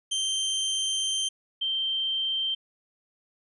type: tone pair in turn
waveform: sawtooth / sine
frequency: 3136 / 3136 Hz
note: G7 / G7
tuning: 0 / 0 cents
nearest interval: unison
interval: 0 cents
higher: neither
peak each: -22 / -25 dBFS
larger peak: first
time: 0.11-1.29 / 1.61-2.55 s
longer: first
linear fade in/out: 10 ms
effects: resampled to 24000 Hz